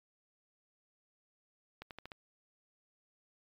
accelerating click train, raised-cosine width 0.3 ms, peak -29 dBFS, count 5, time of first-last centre 1.82-2.118 s, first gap 88 ms, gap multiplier 0.89, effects MP3 96 kbps

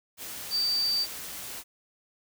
sine tone in noise, 4636 Hz, D8, 23 cents flat, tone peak -24 dBFS, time 0.5-1.07 s, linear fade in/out 50 ms, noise white, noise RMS -39 dBFS, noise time 0.17-1.64 s, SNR +12 dB, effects none

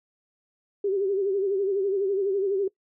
sine tone with vibrato, 392 Hz, G4, in tune, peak -22 dBFS, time 0.84-2.68 s, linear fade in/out 5 ms, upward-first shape sine, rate 12 Hz, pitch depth 76 cents each way, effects noise-tail reverb RT60 0.1 s tail -22 dB re dry

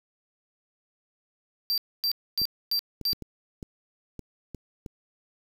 square tone bursts, 4699 Hz, D8, in tune, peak -24 dBFS, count 5, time 1.7-3.13 s, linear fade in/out 0 ms, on 78 ms, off 260 ms
clicks, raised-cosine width 3 ms, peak -25 dBFS, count 8, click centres 2.417 / 3.013 / 3.131 / 3.223 / 3.628 / 4.193 / 4.547 / 4.862 s
effects 8-bit

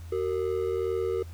triangle ring-modulated tone, 417.4 Hz, G#4, 9 cents sharp, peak -21 dBFS, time 0.12-1.23 s, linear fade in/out 5 ms, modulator 41.1 Hz, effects added 84 Hz sine -39 dBFS peak until 1.33 s + pink hiss -55 dBFS RMS until 1.33 s

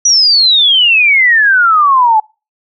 sine exponential sweep, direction down, 5920 to 846 Hz, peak -5 dBFS, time 0.05-2.2 s, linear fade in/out 5 ms, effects noise-tail reverb RT60 0.3 s tail -26 dB re dry

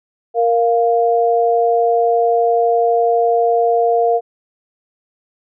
sine tone pair together, 466.2 / 698 Hz, A#4 / F5, 0 / -1 cents, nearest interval perfect fifth, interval 699 cents, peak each -14 / -14 dBFS, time 0.34-4.21 s, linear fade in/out 50 ms, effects none

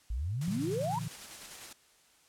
sine exponential sweep, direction up, 50.3 to 1002 Hz, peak -31 dBFS, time 0.1-0.99 s, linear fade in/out 5 ms
white noise with tremolo, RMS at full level -45 dBFS, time 0.41-1.73 s, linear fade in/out 5 ms, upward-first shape square, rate 10 Hz, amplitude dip 25%
sine chord, Bb major, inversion none, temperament equal with one note detuned, 116.54 / 146.83 / 170.82 Hz, Bb2 / D3 / F3, 0 / 0 / -38 cents, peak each -39 dBFS, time 0.48-1.08 s, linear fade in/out 0 ms
effects white hiss -64 dBFS RMS until 2.28 s + low-pass 10000 Hz 12 dB/octave

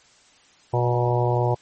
harmonic tone with a mistuned harmonic, 121.9 Hz, B2, 22 cents flat, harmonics 1 / 3 / 4 / 5 / 6 / 7 / 8, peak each -21 / -26 / -27 / -28 / -29 / -29 / -30 dBFS, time 0.73-1.55 s, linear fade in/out 10 ms, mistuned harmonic 8, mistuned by -34 cents, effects white hiss -55 dBFS RMS until 1.61 s + MP3 32 kbps

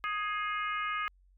harmonic tone with a mistuned harmonic, 415.3 Hz, G#4, in tune, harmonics 3 / 4 / 5 / 6 / 7, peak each -33 / -39 / -38 / -43 / -45 dBFS, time 0.04-1.08 s, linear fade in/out 0 ms, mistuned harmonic 5, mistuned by +38 cents, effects added 46 Hz sine -60 dBFS peak until 1.37 s

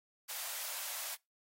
white high-pass noise, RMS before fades -41 dBFS, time 0.28-1.16 s, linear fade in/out 20 ms, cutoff 550 Hz, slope 48 dB/octave, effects noise-tail reverb RT60 0.2 s tail -23 dB re dry + AAC 48 kbps

